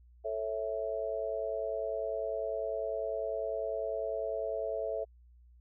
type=chord; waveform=sine; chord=A major; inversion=none; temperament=just; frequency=440 / 550 / 660 Hz; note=A4 / C#5 / E5; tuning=0 / -14 / +2 cents; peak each=-37 / -38 / -35 dBFS; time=0.24-5.05 s; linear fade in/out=20 ms; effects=added 60 Hz sine -56 dBFS peak until 5.6 s